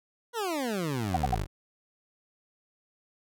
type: exponential sweep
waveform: 20% pulse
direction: down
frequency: 493.9 to 43.65 Hz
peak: -24 dBFS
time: 0.33-1.47 s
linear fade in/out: 50 ms
type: tone bursts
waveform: sine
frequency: 750 Hz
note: F#5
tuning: 23 cents sharp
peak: -22 dBFS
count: 3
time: 1.14-1.349 s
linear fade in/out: 5 ms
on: 25 ms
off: 67 ms
effects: none